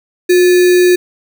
sine tone with sample-and-hold, 359.4 Hz, F4, 50 cents sharp, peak -5 dBFS, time 0.29-0.96 s, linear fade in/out 10 ms, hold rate 2100 Hz, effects none

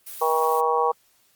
blue noise, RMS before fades -37 dBFS, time 0.06-0.61 s, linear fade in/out 10 ms
harmonic tone, 159.3 Hz, D#3, 41 cents sharp, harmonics 3 / 4 / 5 / 6 / 7, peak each -23 / -33 / -24 / -25 / -24 dBFS, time 0.21-0.92 s, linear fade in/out 10 ms
effects white hiss -62 dBFS RMS until 1.35 s + Opus 32 kbps

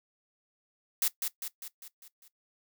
blue noise with echo, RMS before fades -27 dBFS, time 1.02-1.08 s, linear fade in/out 2 ms, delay 200 ms, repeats 6, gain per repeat -5 dB, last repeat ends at 2.28 s, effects noise-tail reverb RT60 0.1 s tail -17 dB re dry

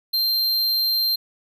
square tone, 4161 Hz, C8, 10 cents flat, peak -19 dBFS, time 0.13-1.16 s, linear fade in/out 10 ms, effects none

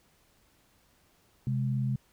sine tone pair together, 130.84 / 207.7 Hz, C3 / G#3, 0 / 0 cents, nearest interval minor sixth, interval 800 cents, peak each -27 / -34 dBFS, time 1.47-1.96 s, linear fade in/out 2 ms, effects pink hiss -66 dBFS RMS until 2.12 s

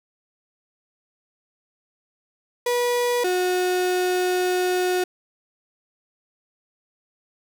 35% pulse tone pair in turn, 485.8 / 363.9 Hz, B4 / F#4, -29 / -29 cents, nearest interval perfect fourth, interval 500 cents, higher first, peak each -18 dBFS, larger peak neither, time 2.66-3.24 / 3.24-5.04 s, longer second, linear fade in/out 5 ms, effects none

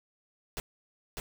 pink noise with echo, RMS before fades -36 dBFS, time 0.57-0.6 s, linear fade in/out 0 ms, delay 600 ms, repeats 1, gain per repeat -2 dB, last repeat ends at 1.2 s, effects none

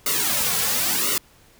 white noise with flanger, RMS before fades -22 dBFS, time 0.06-1.18 s, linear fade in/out 2 ms, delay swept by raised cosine 1.2 to 3.3 ms, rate 0.96 Hz, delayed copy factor -1, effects pink hiss -54 dBFS RMS until 1.59 s

